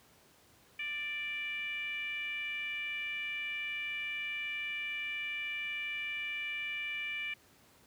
sine tone with frequency modulation, 2349 Hz, D7, in tune, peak -35 dBFS, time 0.79-7.34 s, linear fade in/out 5 ms, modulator 577 Hz, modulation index 0.75, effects pink hiss -63 dBFS RMS until 7.86 s + high-pass 80 Hz 12 dB/octave

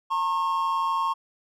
triangle tone pair together, 910.7 / 1083 Hz, A#5 / C#6, -41 / -41 cents, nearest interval minor third, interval 300 cents, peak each -26 / -22 dBFS, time 0.1-1.14 s, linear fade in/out 20 ms, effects none

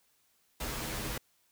pink noise with comb filter, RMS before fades -37 dBFS, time 0.6-1.18 s, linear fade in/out 5 ms, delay 11 ms, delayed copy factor -0.9, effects white hiss -71 dBFS RMS until 1.51 s

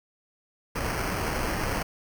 pink noise with sample-and-hold, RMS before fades -29 dBFS, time 0.75-1.83 s, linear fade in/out 10 ms, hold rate 3675 Hz, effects none

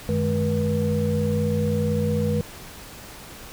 sine tone cluster, 96 / 156 / 211.8 / 481.9 Hz, G2 / D#3 / G#3 / B4, -36 / +5 / +34 / -43 cents, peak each -25 dBFS, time 0.09-2.41 s, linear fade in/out 0 ms, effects tanh soft clip ceiling -10 dBFS + pink hiss -41 dBFS RMS until 3.52 s

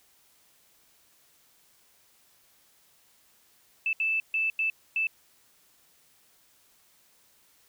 sine tone bursts at uneven times, 2637 Hz, E7, in tune, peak -24 dBFS, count 5, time 3.86-3.93 / 4-4.2 / 4.34-4.5 / 4.59-4.7 / 4.96-5.07 s, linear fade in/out 2 ms, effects white hiss -63 dBFS RMS until 7.68 s

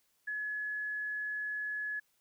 sine tone, 1699 Hz, G#6, 39 cents sharp, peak -34 dBFS, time 0.27-2 s, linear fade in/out 10 ms, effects white hiss -74 dBFS RMS until 2.2 s

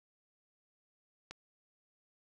click, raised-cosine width 0.2 ms, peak -27 dBFS, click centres 1.31 s, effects none

